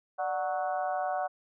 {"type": "harmonic tone with a mistuned harmonic", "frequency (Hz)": 185, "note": "F#3", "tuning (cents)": 0, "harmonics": [3, 4, 5, 6, 7, 8], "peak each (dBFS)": [-35, -30, -44, -40, -44, -42], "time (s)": [0.18, 1.28], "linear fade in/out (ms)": 20, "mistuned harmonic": 3, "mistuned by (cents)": 100, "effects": []}